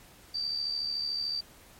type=tone with amplitude modulation; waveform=sine; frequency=4652 Hz; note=D8; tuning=17 cents flat; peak=-27 dBFS; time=0.34-1.41 s; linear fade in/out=10 ms; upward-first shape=sine; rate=73.6 Hz; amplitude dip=55%; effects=pink hiss -55 dBFS RMS until 1.79 s + MP3 64 kbps